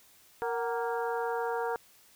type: harmonic tone with a mistuned harmonic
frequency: 233.1 Hz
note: A#3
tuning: in tune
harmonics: 2 / 3 / 4 / 5 / 6 / 7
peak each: -32 / -37 / -35 / -45 / -40 / -44 dBFS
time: 0.42-1.76 s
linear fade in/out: 0 ms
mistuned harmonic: 3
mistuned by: +110 cents
effects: white hiss -60 dBFS RMS until 2.15 s